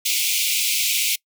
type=high-pass noise; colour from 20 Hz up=pink; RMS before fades=-21 dBFS; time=0.05-1.16 s; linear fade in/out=10 ms; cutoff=2200 Hz; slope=96 dB/octave; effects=noise-tail reverb RT60 0.1 s tail -24 dB re dry